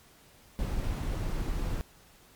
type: noise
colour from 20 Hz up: brown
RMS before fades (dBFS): -31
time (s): 0.59-1.81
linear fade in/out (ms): 0
effects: pink hiss -58 dBFS RMS until 2.35 s + MP3 96 kbps